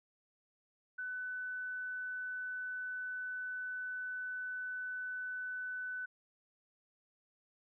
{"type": "tone", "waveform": "sine", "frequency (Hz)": 1500, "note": "F#6", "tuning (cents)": 23, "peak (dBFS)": -38, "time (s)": [0.98, 6.06], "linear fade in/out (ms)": 10, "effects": []}